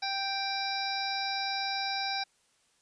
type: harmonic tone with a mistuned harmonic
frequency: 784 Hz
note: G5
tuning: in tune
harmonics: 1 / 2 / 3 / 5 / 6 / 7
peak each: -34 / -39 / -39 / -37 / -38 / -40 dBFS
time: 0.02-2.24 s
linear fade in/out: 10 ms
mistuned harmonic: 6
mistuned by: +67 cents
effects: white hiss -69 dBFS RMS until 2.81 s + resampled to 22050 Hz